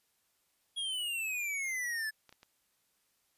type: exponential sweep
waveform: square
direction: down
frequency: 3322 to 1715 Hz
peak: -34 dBFS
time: 0.76-2.11 s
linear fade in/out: 20 ms
type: clicks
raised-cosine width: 0.2 ms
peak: -37 dBFS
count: 3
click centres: 2.293 / 2.326 / 2.431 s
effects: white hiss -75 dBFS RMS until 3.37 s + resampled to 32000 Hz